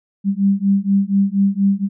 sine beating tone pair, 195.5 / 199.7 Hz, G3 / G3, -4 / +32 cents, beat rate 4.2 Hz, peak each -16 dBFS, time 0.24-1.89 s, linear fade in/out 50 ms, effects none

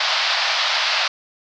white band-pass noise, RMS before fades -20 dBFS, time 0-1.08 s, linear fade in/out 5 ms, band 620 to 5000 Hz, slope 48 dB/octave, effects none

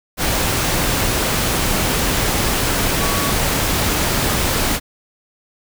sine tone in noise, 1130 Hz, C#6, 33 cents sharp, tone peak -26 dBFS, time 2.98-3.36 s, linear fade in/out 50 ms, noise pink, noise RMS -18 dBFS, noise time 0.17-4.8 s, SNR -11 dB, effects none

